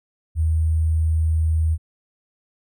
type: tone with sample-and-hold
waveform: sine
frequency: 79.8 Hz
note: D#2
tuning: 44 cents sharp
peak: -16 dBFS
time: 0.35-1.78 s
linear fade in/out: 50 ms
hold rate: 8820 Hz
effects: none